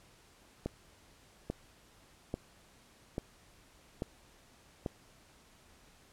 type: click train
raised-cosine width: 2 ms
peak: -21 dBFS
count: 6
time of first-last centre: 0.66-4.862 s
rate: 1.19 Hz
effects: pink hiss -62 dBFS RMS until 6.12 s + low-pass 11000 Hz 12 dB/octave

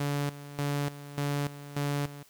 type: tone with tremolo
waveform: sawtooth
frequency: 143.5 Hz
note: D3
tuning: 40 cents flat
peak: -24 dBFS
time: 0-2.23 s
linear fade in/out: 5 ms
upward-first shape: square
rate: 1.7 Hz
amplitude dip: 80%
effects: white hiss -60 dBFS RMS until 2.29 s

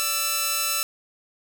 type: tone pair together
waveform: 5% pulse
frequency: 589 / 1328 Hz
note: D5 / E6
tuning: +5 / +12 cents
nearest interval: octave + major second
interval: 1407 cents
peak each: -22 / -11 dBFS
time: 0-0.83 s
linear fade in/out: 0 ms
effects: none

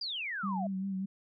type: exponential sweep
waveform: sine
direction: down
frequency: 4950 to 629 Hz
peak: -34 dBFS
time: 0.01-0.67 s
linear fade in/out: 5 ms
type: tone with vibrato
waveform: sine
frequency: 192.6 Hz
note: G3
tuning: 30 cents flat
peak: -32 dBFS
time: 0.43-1.06 s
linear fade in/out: 10 ms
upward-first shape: sine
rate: 5.1 Hz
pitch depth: 40 cents each way
effects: none

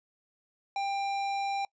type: tone with tanh clipping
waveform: sine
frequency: 793 Hz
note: G5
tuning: 20 cents sharp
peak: -31 dBFS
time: 0.76-1.65 s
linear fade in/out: 2 ms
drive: 16 dB
effects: noise-tail reverb RT60 0.1 s tail -25 dB re dry + resampled to 16000 Hz

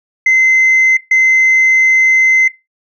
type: tone bursts at uneven times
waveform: sine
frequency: 2062 Hz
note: C7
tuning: 26 cents flat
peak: -4 dBFS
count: 2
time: 0.26-0.97 / 1.11-2.48 s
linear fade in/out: 5 ms
effects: noise-tail reverb RT60 0.2 s tail -18 dB re dry + tanh soft clip ceiling -4 dBFS

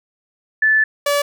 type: tone pair in turn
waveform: sine / sawtooth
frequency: 1746 / 574.6 Hz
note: A6 / D5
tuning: -14 / -38 cents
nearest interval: octave + perfect fifth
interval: 1924 cents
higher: first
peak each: -11 dBFS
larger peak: neither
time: 0.62-0.84 / 1.06-1.22 s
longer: first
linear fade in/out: 5 ms
effects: none

